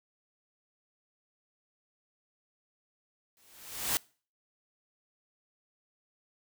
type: noise with exponential growth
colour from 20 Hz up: white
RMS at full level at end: -27 dBFS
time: 3.37-3.97 s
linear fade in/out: 0 ms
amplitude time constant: 130 ms
effects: noise-tail reverb RT60 0.4 s tail -24 dB re dry